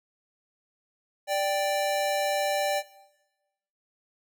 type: tone pair together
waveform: square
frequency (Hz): 587.3 / 784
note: D5 / G5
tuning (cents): 0 / 0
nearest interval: perfect fourth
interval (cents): 500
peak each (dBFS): -27 / -29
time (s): 1.27-2.83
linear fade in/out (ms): 50
effects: noise-tail reverb RT60 1.0 s tail -17 dB re dry